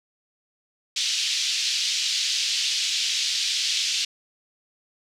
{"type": "band-pass noise", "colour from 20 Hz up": "pink", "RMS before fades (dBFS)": -25, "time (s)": [0.96, 4.05], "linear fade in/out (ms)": 5, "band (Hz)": [3000, 6000], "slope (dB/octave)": 24, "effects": []}